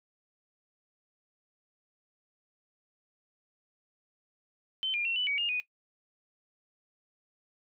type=tone with pitch steps; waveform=sine; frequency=3079 / 2406 / 2722 / 2981 / 2261 / 2831 / 2476 Hz; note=G7 / D7 / F7 / F#7 / C#7 / F7 / D#7; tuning=-32 / +41 / -45 / +12 / +34 / +23 / -9 cents; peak=-28 dBFS; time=4.83-5.6 s; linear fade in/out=0 ms; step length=110 ms; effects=noise-tail reverb RT60 0.1 s tail -18 dB re dry